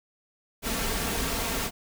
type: noise with comb filter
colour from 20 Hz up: pink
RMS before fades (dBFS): -29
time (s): 0.62-1.71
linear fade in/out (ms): 50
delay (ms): 4.4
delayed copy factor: +0.5
effects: none